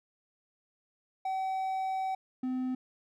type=tone pair in turn; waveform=triangle; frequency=762 / 255.9 Hz; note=G5 / C4; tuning=-49 / -38 cents; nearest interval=octave + perfect fifth; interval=1889 cents; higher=first; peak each=-28 dBFS; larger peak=neither; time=1.25-2.15 / 2.43-2.75 s; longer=first; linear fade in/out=5 ms; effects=none